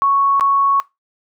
sine tone with dropouts, 1108.7 Hz, C#6, in tune, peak -11 dBFS, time 0.02-0.8 s, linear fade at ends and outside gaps 0 ms, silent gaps 0.397-0.409 s, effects noise-tail reverb RT60 0.2 s tail -20 dB re dry

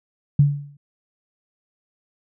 sine tone with exponential decay, 143.5 Hz, D3, 40 cents flat, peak -8 dBFS, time 0.39-0.77 s, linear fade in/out 5 ms, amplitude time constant 81 ms, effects none

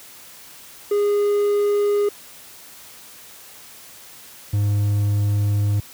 triangle tone pair in turn, 410.4 / 102.6 Hz, G#4 / G#2, -21 / -21 cents, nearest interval 2 octaves, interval 2400 cents, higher first, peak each -14 dBFS, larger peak neither, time 0.91-2.09 / 4.53-5.8 s, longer second, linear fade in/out 5 ms, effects white hiss -43 dBFS RMS until 5.93 s + high-pass 60 Hz 12 dB/octave

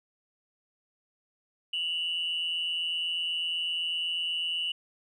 sine tone pair together, 2775 / 2943 Hz, F7 / F#7, -12 / -10 cents, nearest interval minor second, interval 102 cents, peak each -34 / -28 dBFS, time 1.73-4.72 s, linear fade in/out 5 ms, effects tanh soft clip ceiling -23 dBFS

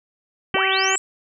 harmonic tone, 383.1 Hz, G4, 40 cents flat, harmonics 1 / 2 / 3 / 4 / 5 / 6 / 7 / 8, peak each -26 / -26 / -26 / -26 / -26 / -26 / -26 / -26 dBFS, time 0.54-0.96 s, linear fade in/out 5 ms
sine linear sweep, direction up, 105.2 to 7850 Hz, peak -24 dBFS, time 0.54-0.98 s, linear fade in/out 0 ms
effects none

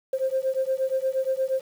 sine beating tone pair, 523.3 / 531.8 Hz, C5 / C5, 0 / +28 cents, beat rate 8.5 Hz, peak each -25 dBFS, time 0.13-1.61 s, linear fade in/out 5 ms, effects tanh soft clip ceiling -15 dBFS + 8-bit

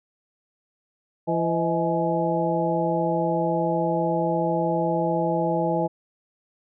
harmonic tone with a mistuned harmonic, 168.1 Hz, E3, 34 cents sharp, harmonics 1 / 2 / 3 / 4 / 5, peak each -27 / -27 / -27 / -27 / -27 dBFS, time 1.27-5.88 s, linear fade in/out 20 ms, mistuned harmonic 4, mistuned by -92 cents, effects none

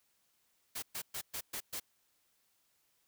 white noise bursts, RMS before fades -40 dBFS, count 6, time 0.75-1.8 s, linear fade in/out 10 ms, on 75 ms, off 120 ms, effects white hiss -75 dBFS RMS until 3.07 s

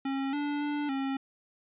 square tone with pitch steps, 271.4 / 290.9 / 292.9 / 270.3 Hz, C#4 / D4 / D4 / C#4, -36 / -16 / -5 / -44 cents, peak -30 dBFS, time 0.05-1.17 s, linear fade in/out 5 ms, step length 280 ms, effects resampled to 8000 Hz

